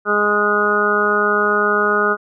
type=harmonic tone; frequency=207.5 Hz; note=G#3; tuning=1 cent flat; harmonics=1 / 2 / 3 / 4 / 5 / 6 / 7; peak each=-26 / -19 / -25 / -28 / -28 / -18 / -18 dBFS; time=0.05-2.17 s; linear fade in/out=50 ms; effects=none